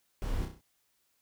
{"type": "noise with echo", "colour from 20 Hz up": "brown", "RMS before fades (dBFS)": -34, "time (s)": [0.22, 0.45], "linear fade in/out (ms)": 0, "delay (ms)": 32, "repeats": 5, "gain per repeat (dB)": -5, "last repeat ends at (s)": 0.61, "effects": ["white hiss -74 dBFS RMS until 1.21 s"]}